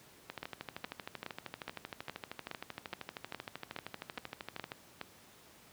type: two click trains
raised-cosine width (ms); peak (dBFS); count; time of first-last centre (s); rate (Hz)
0.3; -23 / -24; 12 / 58; 0.43-5.013 / 0.3-4.719; 2.4 / 12.9
effects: pink hiss -59 dBFS RMS until 5.72 s + high-pass 100 Hz 12 dB/octave